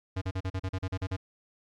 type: tone bursts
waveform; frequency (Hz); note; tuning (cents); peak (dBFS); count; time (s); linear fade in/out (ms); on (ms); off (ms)
square; 94; F#2; +28; -30; 11; 0.16-1.166; 10; 56; 39
effects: low-pass 5000 Hz 12 dB/octave + 12-bit